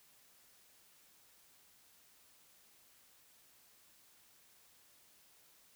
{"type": "silence", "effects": ["white hiss -66 dBFS RMS until 5.75 s"]}